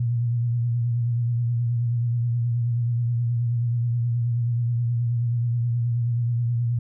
sine tone with vibrato, 118.8 Hz, A#2, 33 cents sharp, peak -20 dBFS, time 0-6.79 s, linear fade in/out 5 ms, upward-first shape triangle, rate 9.4 Hz, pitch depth 50 cents each way, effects none

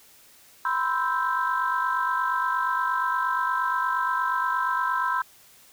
sine chord, C major seventh, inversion third, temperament equal with one note detuned, 987.8 / 1036.3 / 1318.5 / 1568 Hz, B5 / C6 / E6 / G6, 0 / -17 / 0 / 0 cents, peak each -27 / -27 / -28 / -28 dBFS, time 0.65-5.22 s, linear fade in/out 2 ms, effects tanh soft clip ceiling -14 dBFS + white hiss -54 dBFS RMS until 5.72 s

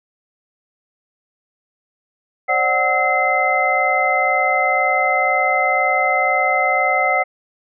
sine tone cluster, 536 / 598 / 746 / 1295 / 2066 Hz, C5 / D5 / F#5 / E6 / C7, +42 / +31 / +14 / -31 / -22 cents, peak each -24 / -24 / -18 / -23 / -18 dBFS, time 2.48-7.24 s, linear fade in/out 20 ms, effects none

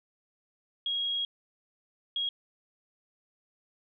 sine tone bursts at uneven times, 3290 Hz, G#7, 17 cents flat, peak -28 dBFS, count 2, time 0.86-1.25 / 2.16-2.29 s, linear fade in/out 2 ms, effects none

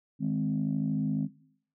sine chord, Ab major, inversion second, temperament equal, 155.56 / 207.7 / 261.6 Hz, Eb3 / Ab3 / C4, 0 / 0 / 0 cents, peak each -30 dBFS, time 0.19-1.29 s, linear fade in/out 50 ms, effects noise-tail reverb RT60 0.6 s tail -17 dB re dry + tanh soft clip ceiling -19 dBFS

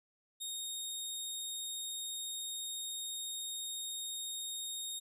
20% pulse tone, 3714 Hz, A#7, 7 cents flat, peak -33 dBFS, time 0.4-5 s, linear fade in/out 20 ms, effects none

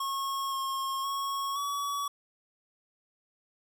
square tone with pitch steps, 1091 / 1079 / 1101 / 1135 Hz, C#6 / C#6 / C#6 / C#6, -28 / -47 / -12 / +41 cents, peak -31 dBFS, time 0-2.08 s, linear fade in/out 5 ms, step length 520 ms, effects 12-bit

